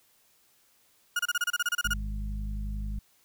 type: tone bursts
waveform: 35% pulse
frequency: 1435 Hz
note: F6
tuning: 47 cents sharp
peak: -23 dBFS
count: 13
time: 1.16-1.937 s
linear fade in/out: 5 ms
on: 33 ms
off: 29 ms
type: harmonic tone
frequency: 51.3 Hz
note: G#1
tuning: 21 cents flat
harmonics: 1 / 2 / 3 / 4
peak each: -31 / -43 / -46 / -42 dBFS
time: 1.85-2.99 s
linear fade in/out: 0 ms
effects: white hiss -65 dBFS RMS until 3.24 s